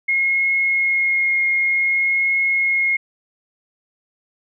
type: tone with vibrato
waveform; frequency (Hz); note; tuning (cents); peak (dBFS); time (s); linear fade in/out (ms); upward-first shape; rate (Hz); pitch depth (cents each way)
sine; 2154; C7; +50; -15; 0.08-2.97; 10; triangle; 0.54; 10
effects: none